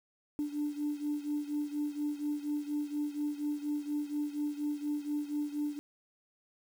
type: beating tone pair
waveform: sine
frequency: 293.7 / 297.9 Hz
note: D4 / D4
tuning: 0 / +25 cents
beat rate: 4.2 Hz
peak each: -33 / -36 dBFS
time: 0.39-5.79 s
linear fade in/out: 0 ms
effects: tanh soft clip ceiling -26 dBFS + 9-bit